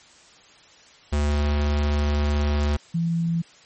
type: tone pair in turn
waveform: square / sine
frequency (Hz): 73.42 / 167.41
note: D2 / E3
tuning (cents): 0 / +27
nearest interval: octave + major second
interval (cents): 1427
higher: second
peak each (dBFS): -20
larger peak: neither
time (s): 1.12-2.77 / 2.94-3.42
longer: first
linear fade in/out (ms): 10
effects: white hiss -51 dBFS RMS until 3.65 s + MP3 32 kbps